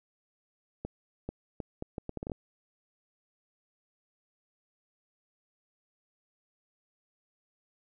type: accelerating click train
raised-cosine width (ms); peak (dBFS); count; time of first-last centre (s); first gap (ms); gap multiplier
2; -22; 11; 0.85-2.318; 440; 0.71
effects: none